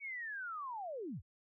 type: linear sweep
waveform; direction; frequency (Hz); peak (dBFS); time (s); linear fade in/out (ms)
sine; down; 2272 to 53.4; -40; 0-1.22; 50
effects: none